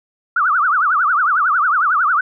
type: tone with vibrato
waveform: sine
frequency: 1315 Hz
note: E6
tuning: 5 cents flat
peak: -12 dBFS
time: 0.36-2.21 s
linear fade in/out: 5 ms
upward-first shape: triangle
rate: 11 Hz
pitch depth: 280 cents each way
effects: none